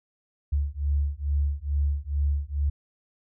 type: beating tone pair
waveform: sine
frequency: 70.7 / 73 Hz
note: C#2 / D2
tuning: +35 / -10 cents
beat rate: 2.3 Hz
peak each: -26 dBFS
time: 0.52-2.7 s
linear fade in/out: 10 ms
effects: none